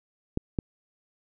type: clicks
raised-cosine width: 3 ms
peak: -13 dBFS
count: 2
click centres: 0.374 / 0.588 s
effects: none